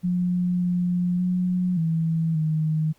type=tone with pitch steps; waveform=sine; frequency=178.7 / 177.7 / 180.9 / 162.8 / 156.2 Hz; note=F3 / F3 / F#3 / E3 / D#3; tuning=+40 / +30 / -39 / -21 / +7 cents; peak=-20 dBFS; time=0.03-2.93 s; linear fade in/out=20 ms; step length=580 ms; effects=pink hiss -62 dBFS RMS until 2.98 s + Opus 48 kbps